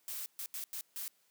blue noise bursts at uneven times, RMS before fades -41 dBFS, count 5, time 0.08-0.26 / 0.39-0.46 / 0.54-0.64 / 0.73-0.81 / 0.96-1.08 s, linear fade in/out 0 ms, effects white hiss -72 dBFS RMS until 1.3 s + high-pass 150 Hz 12 dB/octave

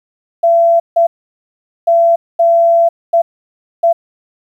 sine tone bursts at uneven times, 675 Hz, E5, 41 cents sharp, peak -6 dBFS, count 6, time 0.43-0.8 / 0.96-1.07 / 1.87-2.16 / 2.39-2.89 / 3.13-3.22 / 3.83-3.93 s, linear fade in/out 10 ms, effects 8-bit

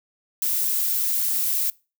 violet noise, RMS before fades -23 dBFS, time 0.42-1.7 s, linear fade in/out 2 ms, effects noise-tail reverb RT60 0.3 s tail -23 dB re dry

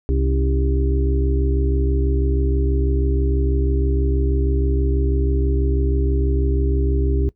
harmonic tone with a mistuned harmonic, 66.2 Hz, C2, 21 cents sharp, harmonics 1 / 2 / 4 / 5 / 6, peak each -17 / -26 / -27 / -30 / -26 dBFS, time 0.09-7.29 s, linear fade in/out 0 ms, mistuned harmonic 4, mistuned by +90 cents, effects noise-tail reverb RT60 0.1 s tail -18 dB re dry

